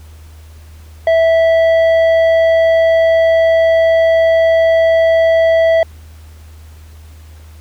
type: tone with tanh clipping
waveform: sine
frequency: 656 Hz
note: E5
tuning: 9 cents flat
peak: -9 dBFS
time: 1.07-5.83 s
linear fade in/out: 2 ms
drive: 8 dB
effects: added 78 Hz sine -34 dBFS peak until 7.6 s + pink hiss -47 dBFS RMS until 7.6 s